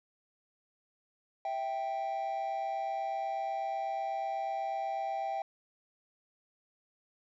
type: tone pair together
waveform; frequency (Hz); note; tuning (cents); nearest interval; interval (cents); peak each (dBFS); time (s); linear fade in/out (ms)
triangle; 655.9 / 784; E5 / G5; -9 / 0; minor third; 309; -35 / -31; 1.45-5.42; 2
effects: tanh soft clip ceiling -25 dBFS + resampled to 16000 Hz